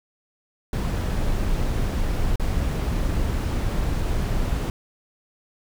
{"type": "noise with dropouts", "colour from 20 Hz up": "brown", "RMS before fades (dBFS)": -23, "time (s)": [0.73, 4.7], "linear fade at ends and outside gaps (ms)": 1, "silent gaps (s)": [2.358, 2.397], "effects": []}